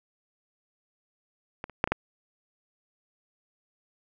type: clicks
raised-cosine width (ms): 0.5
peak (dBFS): -19 / -30 / -6 / -16 / -8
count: 5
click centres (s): 1.641 / 1.697 / 1.841 / 1.875 / 1.92
effects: none